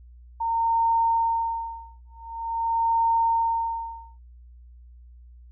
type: tone with tremolo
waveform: sine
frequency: 916 Hz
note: A#5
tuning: 31 cents flat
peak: -18 dBFS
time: 0.4-4.2 s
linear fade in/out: 10 ms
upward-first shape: sine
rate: 0.46 Hz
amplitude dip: 100%
effects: added 60 Hz sine -45 dBFS peak until 5.51 s